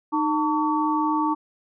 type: tone cluster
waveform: sine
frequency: 307.9 / 898 / 1134 Hz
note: D#4 / A5 / C#6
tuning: -18 / +35 / +39 cents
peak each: -23 / -24 / -26 dBFS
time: 0.12-1.35 s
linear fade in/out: 20 ms
effects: none